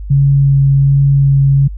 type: tone with vibrato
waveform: sine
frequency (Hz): 138.59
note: C#3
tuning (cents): 0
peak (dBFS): -6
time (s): 0.1-1.68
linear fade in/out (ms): 10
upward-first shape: sine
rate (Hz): 1.3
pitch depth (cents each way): 10
effects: added 50 Hz sine -22 dBFS peak until 1.77 s